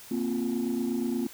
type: chord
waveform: sine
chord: Bb suspended second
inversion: none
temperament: equal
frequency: 233.1 / 261.6 / 349.2 Hz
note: Bb3 / C4 / F4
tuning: 0 / 0 / 0 cents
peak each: -28 / -29 / -31 dBFS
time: 0.11-1.27 s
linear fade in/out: 5 ms
effects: tanh soft clip ceiling -22 dBFS + white hiss -48 dBFS RMS until 1.33 s